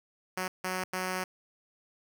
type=tone bursts at uneven times; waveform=5% pulse; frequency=185 Hz; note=F#3; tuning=in tune; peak=-20 dBFS; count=3; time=0.37-0.48 / 0.64-0.84 / 0.93-1.24 s; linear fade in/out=5 ms; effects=none